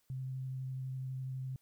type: tone with vibrato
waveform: sine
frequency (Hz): 130.81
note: C3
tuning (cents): 0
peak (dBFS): -37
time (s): 0.1-1.56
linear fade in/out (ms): 0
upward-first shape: sine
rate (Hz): 12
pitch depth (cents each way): 11
effects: white hiss -75 dBFS RMS until 1.61 s

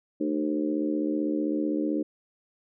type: harmonic tone with a mistuned harmonic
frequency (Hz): 75.7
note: D#2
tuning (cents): -47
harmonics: 3 / 4 / 5 / 6 / 7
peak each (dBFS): -33 / -26 / -34 / -37 / -36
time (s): 0.2-2.03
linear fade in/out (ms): 10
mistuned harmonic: 3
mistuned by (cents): -54
effects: none

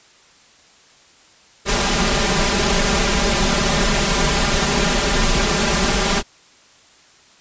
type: noise with comb filter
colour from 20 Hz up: pink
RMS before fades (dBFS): -17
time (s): 1.65-6.23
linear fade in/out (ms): 50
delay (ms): 5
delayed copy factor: +1
effects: white hiss -50 dBFS RMS until 7.4 s + resampled to 16000 Hz

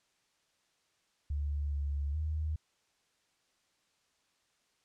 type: tone with pitch steps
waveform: sine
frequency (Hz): 72.4 / 71.3 / 77.4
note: D2 / C#2 / D#2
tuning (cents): -24 / +49 / -9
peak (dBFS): -31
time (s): 1.3-2.56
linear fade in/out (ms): 5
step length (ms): 420
effects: white hiss -74 dBFS RMS until 4.84 s + low-pass 7000 Hz 12 dB/octave

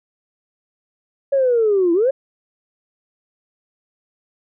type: linear two-way sweep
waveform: sine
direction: down then up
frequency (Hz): 562 to 329.6 to 562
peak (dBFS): -12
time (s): 1.32-2.11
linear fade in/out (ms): 10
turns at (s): 1.93
effects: tanh soft clip ceiling -8 dBFS

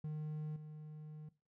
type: tone with level steps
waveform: triangle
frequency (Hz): 153.1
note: D#3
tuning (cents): -28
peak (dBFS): -37 / -45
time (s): 0.04-1.29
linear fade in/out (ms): 5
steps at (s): 0.56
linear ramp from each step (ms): 2
effects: noise-tail reverb RT60 0.3 s tail -18 dB re dry

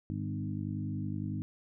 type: harmonic tone with a mistuned harmonic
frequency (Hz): 50.8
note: G#1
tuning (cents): -38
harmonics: 2 / 3 / 4 / 5 / 6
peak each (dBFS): -37 / -39 / -40 / -41 / -42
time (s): 0.1-1.42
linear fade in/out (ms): 0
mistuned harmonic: 4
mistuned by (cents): -16
effects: none

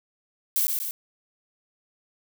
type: noise with echo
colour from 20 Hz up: violet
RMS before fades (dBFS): -23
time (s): 0.56-0.67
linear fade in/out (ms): 0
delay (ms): 120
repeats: 2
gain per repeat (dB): -4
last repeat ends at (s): 0.91
effects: none

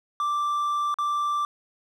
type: tone with dropouts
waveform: triangle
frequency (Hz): 1174.7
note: D6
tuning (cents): 0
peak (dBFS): -21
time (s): 0.2-1.45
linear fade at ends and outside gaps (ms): 1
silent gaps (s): 0.942-0.986
effects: none

